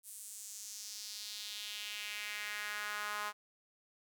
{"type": "tone with high-pass filter sweep", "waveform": "sawtooth", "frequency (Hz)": 208.4, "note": "G#3", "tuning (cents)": 6, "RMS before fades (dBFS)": -43, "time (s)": [0.03, 3.33], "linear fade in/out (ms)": 50, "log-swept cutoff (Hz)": [9700, 1100], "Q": 2.3, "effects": []}